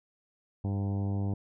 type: harmonic tone with a mistuned harmonic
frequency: 99.4 Hz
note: G2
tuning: 25 cents sharp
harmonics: 1 / 2 / 3 / 4 / 5 / 6 / 7 / 8 / 9 / 10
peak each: -29 / -35 / -40 / -46 / -48 / -52 / -50 / -51 / -54 / -61 dBFS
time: 0.64-1.34 s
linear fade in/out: 5 ms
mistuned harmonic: 8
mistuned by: -27 cents
effects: none